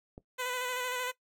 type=click; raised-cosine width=2 ms; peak=-31 dBFS; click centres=0.179 s
type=tone with vibrato; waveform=10% pulse; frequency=501 Hz; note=B4; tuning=25 cents sharp; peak=-24 dBFS; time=0.38-1.12 s; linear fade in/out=20 ms; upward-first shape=square; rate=13 Hz; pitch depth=23 cents each way
effects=noise-tail reverb RT60 0.1 s tail -17 dB re dry + MP3 96 kbps